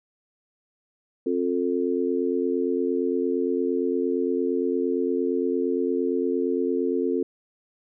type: harmonic tone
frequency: 88.7 Hz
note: F2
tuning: 27 cents sharp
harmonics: 3 / 4 / 5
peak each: -26 / -26 / -26 dBFS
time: 1.26-7.23 s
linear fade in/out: 5 ms
effects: none